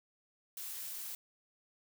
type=noise; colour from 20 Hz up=blue; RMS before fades=-43 dBFS; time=0.57-1.15 s; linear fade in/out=2 ms; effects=none